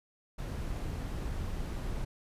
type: noise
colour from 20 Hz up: brown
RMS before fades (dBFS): -36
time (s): 0.38-2.05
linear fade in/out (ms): 10
effects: resampled to 32000 Hz